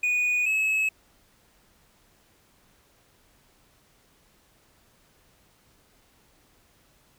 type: tone pair in turn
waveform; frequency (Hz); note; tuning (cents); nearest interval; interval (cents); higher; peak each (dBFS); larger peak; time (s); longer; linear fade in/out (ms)
triangle; 2467 / 2580; D#7 / E7; -15 / -38; minor second; 77; second; -20; neither; 0.03-0.46 / 0.46-0.89; neither; 5
effects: pink hiss -62 dBFS RMS until 7.18 s